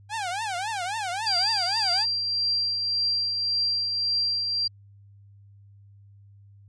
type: tone with vibrato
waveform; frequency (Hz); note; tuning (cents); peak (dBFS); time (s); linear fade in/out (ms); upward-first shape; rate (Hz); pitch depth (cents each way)
sawtooth; 796; G5; +26; -24; 0.09-2.06; 50; triangle; 3.7; 260
type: tone with tremolo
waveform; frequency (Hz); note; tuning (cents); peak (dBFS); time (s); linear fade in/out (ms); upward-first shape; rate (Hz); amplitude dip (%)
sine; 4730; D8; +12; -21; 1.26-4.68; 10; triangle; 1.8; 40
effects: added 100 Hz sine -49 dBFS peak until 6.68 s + resampled to 22050 Hz